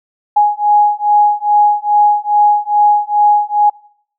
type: beating tone pair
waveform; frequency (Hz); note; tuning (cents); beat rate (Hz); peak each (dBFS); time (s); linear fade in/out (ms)
sine; 830.6 / 833; G#5 / G#5; 0 / +5; 2.4; -11; 0.36-3.7; 10
effects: noise-tail reverb RT60 0.6 s tail -23 dB re dry